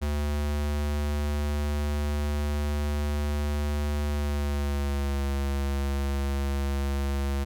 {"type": "tone with pitch glide", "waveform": "square", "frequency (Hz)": [73.42, 69.5], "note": ["D2", "C#2"], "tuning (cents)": [0, 5], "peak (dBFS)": -26, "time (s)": [0.01, 7.45], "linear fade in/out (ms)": 20, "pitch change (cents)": -95, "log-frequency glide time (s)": [4.07, 5.26], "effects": []}